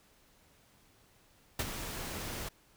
pink noise with ADSR envelope, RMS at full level -31 dBFS, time 1.59-2.49 s, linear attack 5 ms, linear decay 42 ms, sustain -9 dB, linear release 9 ms, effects pink hiss -65 dBFS RMS until 2.76 s

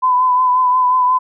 sine tone with vibrato, 1007 Hz, B5, 33 cents sharp, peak -10 dBFS, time 0.02-1.19 s, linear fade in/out 20 ms, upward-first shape triangle, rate 5.6 Hz, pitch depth 33 cents each way, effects none

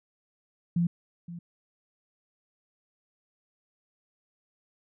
sine tone with echo, 171.8 Hz, F3, 28 cents flat, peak -22 dBFS, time 0.76-0.87 s, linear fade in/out 5 ms, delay 520 ms, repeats 1, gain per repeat -15 dB, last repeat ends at 1.39 s, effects none

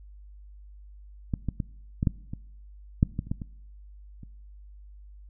clicks, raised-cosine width 5 ms, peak -14 / -15 / -16 / -13 / -9 / -21 / -6 / -16 / -30 / -15 / -22 / -30 dBFS, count 12, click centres 1.338 / 1.487 / 1.602 / 2.029 / 2.072 / 2.335 / 3.029 / 3.191 / 3.27 / 3.315 / 3.418 / 4.233 s, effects noise-tail reverb RT60 0.8 s tail -22 dB re dry + added 50 Hz sine -45 dBFS peak until 5.29 s

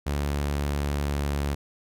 sawtooth tone with pitch glide, 71.9 to 71.32 Hz, D2 to C#2, -36 to +50 cents, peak -21 dBFS, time 0.06-1.55 s, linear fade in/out 10 ms, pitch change -14 cents, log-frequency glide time 1.02-1.36 s, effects none

